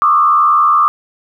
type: tone with frequency modulation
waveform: sine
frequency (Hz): 1194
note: D6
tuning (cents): +28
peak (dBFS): -7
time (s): 0.02-0.88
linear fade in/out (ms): 0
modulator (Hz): 80.8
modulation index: 0.96
effects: 8-bit